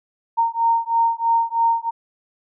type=beating tone pair; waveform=sine; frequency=920 / 923.1 Hz; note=A#5 / A#5; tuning=-23 / -17 cents; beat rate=3.1 Hz; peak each=-19 dBFS; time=0.37-1.91 s; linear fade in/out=20 ms; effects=none